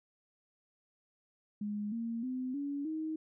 sine tone with pitch steps, 207.7 / 230.5 / 255.7 / 283.7 / 314.8 Hz, G#3 / A#3 / C4 / C#4 / D#4, 0 / -19 / -40 / +40 / +20 cents, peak -34 dBFS, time 1.61-3.16 s, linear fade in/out 5 ms, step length 310 ms, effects none

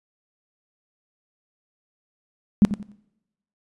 sine tone with echo, 206.2 Hz, G#3, 12 cents flat, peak -9 dBFS, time 2.62-2.65 s, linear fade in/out 0 ms, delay 89 ms, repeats 3, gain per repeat -12 dB, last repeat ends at 2.917 s, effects noise-tail reverb RT60 0.9 s tail -23 dB re dry + resampled to 24000 Hz

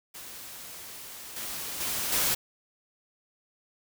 white noise with level steps, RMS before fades -43 / -36 / -31 / -26 dBFS, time 0.14-2.35 s, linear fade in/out 10 ms, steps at 1.36 / 1.8 / 2.12 s, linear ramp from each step 5 ms, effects none

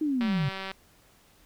sine linear sweep, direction down, 316.3 to 131.5 Hz, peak -24 dBFS, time 0.01-0.49 s, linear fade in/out 5 ms
click train, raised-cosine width 0.3 ms, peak -20 dBFS, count 98, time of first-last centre 0.21-0.715 s, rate 192 Hz
effects pink hiss -60 dBFS RMS until 1.45 s

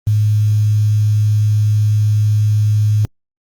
sine tone with quantisation, 106 Hz, G#2, 36 cents sharp, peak -10 dBFS, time 0.07-3.05 s, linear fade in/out 0 ms, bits 6, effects Opus 24 kbps

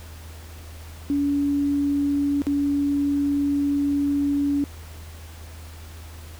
sine tone with dropouts, 284.6 Hz, C#4, 46 cents sharp, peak -19 dBFS, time 1.1-4.64 s, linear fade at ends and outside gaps 0 ms, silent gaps 2.419-2.468 s, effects added 80 Hz sine -38 dBFS peak until 6.39 s + pink hiss -46 dBFS RMS until 6.39 s

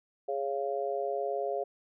sine chord, Db major, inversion second, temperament just, 415.8 / 554.4 / 693 Hz, Ab4 / Db5 / F5, +2 / 0 / -14 cents, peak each -34 dBFS, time 0.28-1.64 s, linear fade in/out 10 ms, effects none

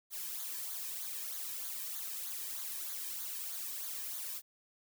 blue noise with flanger, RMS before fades -41 dBFS, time 0.1-4.42 s, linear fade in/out 50 ms, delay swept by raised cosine 0.37 to 1.47 ms, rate 3.2 Hz, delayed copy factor -0.65, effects none

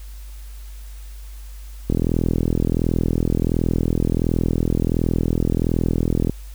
click train, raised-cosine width 3 ms, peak -6 dBFS, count 183, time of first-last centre 1.9-6.296 s, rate 41.4 Hz, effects added 50 Hz sine -33 dBFS peak until 6.54 s + white hiss -49 dBFS RMS until 6.54 s

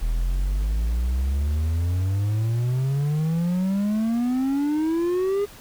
triangle exponential sweep, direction up, 38.89 to 412.2 Hz, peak -18 dBFS, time 0.01-5.46 s, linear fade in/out 20 ms, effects pink hiss -45 dBFS RMS until 5.6 s

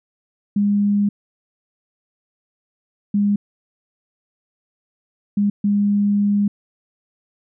sine tone bursts at uneven times, 203.8 Hz, G#3, 32 cents flat, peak -14 dBFS, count 4, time 0.56-1.09 / 3.14-3.36 / 5.37-5.5 / 5.64-6.48 s, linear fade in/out 5 ms, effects none

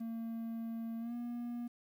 triangle tone with pitch glide, 228 to 239.2 Hz, A#3 to A#3, -38 to +45 cents, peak -36 dBFS, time 0-1.68 s, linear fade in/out 10 ms, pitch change +83 cents, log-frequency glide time 0.99-1.14 s, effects 11-bit

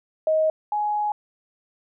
sine tone pair in turn, 629 / 837.4 Hz, D#5 / G#5, +19 / +14 cents, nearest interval perfect fourth, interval 495 cents, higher second, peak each -17 / -21 dBFS, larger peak first, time 0.27-0.5 / 0.72-1.12 s, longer second, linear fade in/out 2 ms, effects none

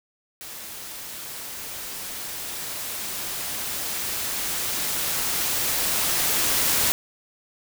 white noise with level ramp, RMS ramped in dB -38 to -21 dBFS, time 0.41-6.92 s, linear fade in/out 0 ms, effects none

